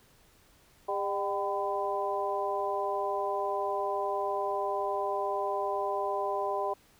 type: harmonic tone with a mistuned harmonic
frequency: 201.2 Hz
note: G3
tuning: 45 cents sharp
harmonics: 2 / 3 / 4 / 5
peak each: -34 / -34 / -34 / -34 dBFS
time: 0.88-6.74 s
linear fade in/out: 10 ms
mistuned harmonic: 4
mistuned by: -67 cents
effects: pink hiss -62 dBFS RMS until 6.99 s